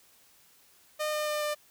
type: tone with pitch steps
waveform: sawtooth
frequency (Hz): 609 / 605.1 / 601.3 / 597.5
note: D#5 / D#5 / D5 / D5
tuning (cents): -37 / -48 / +41 / +30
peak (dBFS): -25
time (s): 0.99-1.55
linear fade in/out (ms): 20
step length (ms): 140
effects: white hiss -61 dBFS RMS until 1.7 s